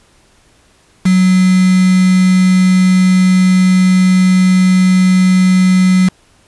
sine tone with quantisation, 185 Hz, F#3, in tune, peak -6 dBFS, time 1.05-6.09 s, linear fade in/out 10 ms, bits 3, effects pink hiss -50 dBFS RMS until 6.47 s + resampled to 24000 Hz

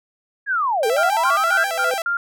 sine linear two-way sweep, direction down then up, 1697 to 424.2 to 1697 Hz, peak -17 dBFS, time 0.46-1.68 s, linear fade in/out 50 ms, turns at 0.87 s
sawtooth tone with vibrato, 722 Hz, F#5, 43 cents flat, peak -18 dBFS, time 0.83-2.02 s, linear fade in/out 2 ms, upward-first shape square, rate 7.4 Hz, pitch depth 150 cents each way
sine tone bursts, 1396.9 Hz, F6, in tune, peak -18 dBFS, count 5, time 0.98-2.17 s, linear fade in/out 2 ms, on 110 ms, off 160 ms
triangle tone with exponential growth, 505 Hz, B4, 39 cents sharp, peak -17 dBFS, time 1.48-1.94 s, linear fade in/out 2 ms, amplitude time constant 100 ms
effects none

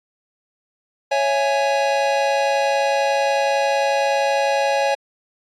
square chord, C# minor, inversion none, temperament equal with one note detuned, 554.4 / 665.4 / 830.6 Hz, C#5 / E5 / G#5, 0 / +16 / 0 cents, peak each -20 / -26 / -21 dBFS, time 1.11-4.95 s, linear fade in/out 10 ms, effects low-pass 5000 Hz 12 dB/octave + AAC 64 kbps

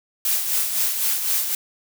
blue noise with tremolo, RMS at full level -20 dBFS, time 0.25-1.55 s, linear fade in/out 2 ms, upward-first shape sine, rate 3.9 Hz, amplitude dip 50%, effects none

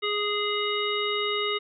harmonic tone, 415.3 Hz, G#4, in tune, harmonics 1 / 3 / 5 / 7 / 9, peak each -29 / -31 / -32 / -32 / -32 dBFS, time 0.02-1.59 s, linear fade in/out 20 ms, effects none

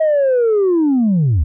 sine linear sweep, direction down, 642 to 65.41 Hz, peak -9 dBFS, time 0-1.44 s, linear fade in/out 10 ms, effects tanh soft clip ceiling -9 dBFS

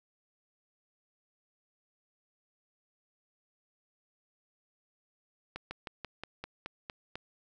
slowing click train, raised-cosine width 0.3 ms, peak -23 dBFS, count 9, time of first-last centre 5.56-7.155 s, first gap 150 ms, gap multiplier 1.08, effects none

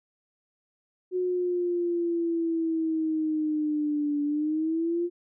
sine exponential two-way sweep, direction down then up, 366.6 to 290 to 351.6 Hz, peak -24 dBFS, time 1.11-5.1 s, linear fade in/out 50 ms, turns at 4.23 s, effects none

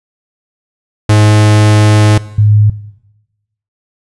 45% pulse / sine tone pair in turn, 106.1 / 105.31 Hz, G#2 / G#2, +38 / +25 cents, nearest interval unison, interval 13 cents, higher first, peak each -4 dBFS, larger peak neither, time 1.09-2.18 / 2.38-2.7 s, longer first, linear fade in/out 5 ms, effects noise-tail reverb RT60 1.0 s tail -18 dB re dry + resampled to 24000 Hz

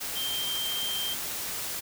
sine tone in noise, 3157 Hz, G7, 12 cents sharp, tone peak -30 dBFS, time 0.15-1.15 s, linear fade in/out 20 ms, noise white, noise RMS -34 dBFS, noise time 0-1.81 s, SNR +1 dB, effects none

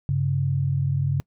sine tone pair together, 98 / 138.59 Hz, G2 / C#3, 0 / 0 cents, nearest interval tritone, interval 600 cents, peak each -26 / -21 dBFS, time 0.09-1.2 s, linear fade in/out 0 ms, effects noise-tail reverb RT60 0.1 s tail -25 dB re dry

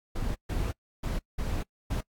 brown noise bursts at uneven times, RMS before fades -30 dBFS, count 5, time 0.15-0.35 / 0.49-0.72 / 1.03-1.19 / 1.38-1.63 / 1.9-2.01 s, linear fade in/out 10 ms, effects noise-tail reverb RT60 0.1 s tail -25 dB re dry + AAC 64 kbps

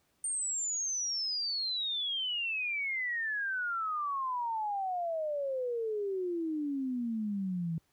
sine exponential sweep, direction down, 8870 to 159.9 Hz, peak -31 dBFS, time 0.24-7.78 s, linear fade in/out 2 ms, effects pink hiss -73 dBFS RMS until 7.92 s + high-pass 60 Hz 12 dB/octave

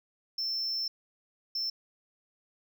sine tone bursts at uneven times, 5340 Hz, E8, 22 cents sharp, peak -27 dBFS, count 2, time 0.38-0.88 / 1.55-1.7 s, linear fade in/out 5 ms, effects tanh soft clip ceiling -29 dBFS

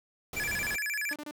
pink noise, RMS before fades -40 dBFS, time 0.33-0.76 s, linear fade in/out 2 ms
square tone with vibrato, 1997 Hz, B6, 19 cents sharp, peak -31 dBFS, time 0.36-1.14 s, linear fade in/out 10 ms, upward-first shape square, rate 13 Hz, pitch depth 280 cents each way
sawtooth tone bursts, 297.2 Hz, D4, 21 cents sharp, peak -34 dBFS, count 3, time 1.11-1.311 s, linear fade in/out 2 ms, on 49 ms, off 27 ms
effects none

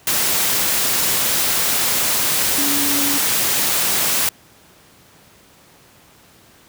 sine tone in noise, 284.3 Hz, C#4, 44 cents sharp, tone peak -23 dBFS, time 2.58-3.18 s, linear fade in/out 2 ms, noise white, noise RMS -18 dBFS, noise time 0.07-4.29 s, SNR -8 dB, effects pink hiss -49 dBFS RMS until 6.68 s + high-pass 80 Hz 12 dB/octave

